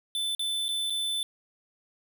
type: tone with dropouts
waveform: square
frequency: 3520 Hz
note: A7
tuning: in tune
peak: -28 dBFS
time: 0.15-1.23 s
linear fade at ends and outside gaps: 1 ms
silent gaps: 0.35-0.394 / 0.683-0.689 / 0.899-0.904 s
effects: none